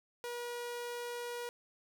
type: tone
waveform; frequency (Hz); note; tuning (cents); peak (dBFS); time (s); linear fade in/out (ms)
sawtooth; 480.8; B4; -46; -35; 0.24-1.49; 0
effects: none